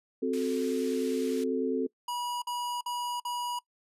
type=chord; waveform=sine; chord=F# diminished; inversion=second; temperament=equal; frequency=261.6 / 370 / 440 Hz; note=C4 / F#4 / A4; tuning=0 / 0 / 0 cents; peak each=-30 / -33 / -30 dBFS; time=0.22-1.87 s; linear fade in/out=10 ms
type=band-pass noise; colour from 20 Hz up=pink; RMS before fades=-47 dBFS; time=0.33-1.44 s; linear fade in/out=5 ms; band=2200 to 12000 Hz; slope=12 dB/octave
type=tone bursts; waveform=square; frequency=969 Hz; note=B5; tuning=33 cents flat; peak=-32 dBFS; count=4; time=2.08-3.59 s; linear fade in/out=5 ms; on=340 ms; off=50 ms
effects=noise-tail reverb RT60 0.1 s tail -23 dB re dry + resampled to 32000 Hz